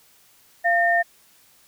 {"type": "tone pair together", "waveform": "sine", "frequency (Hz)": [690, 1818.3], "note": ["F5", "A#6"], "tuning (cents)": [-21, -44], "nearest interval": "octave + perfect fourth", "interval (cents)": 1677, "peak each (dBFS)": -19, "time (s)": [0.64, 1.03], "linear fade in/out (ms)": 20, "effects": ["white hiss -56 dBFS RMS until 1.67 s"]}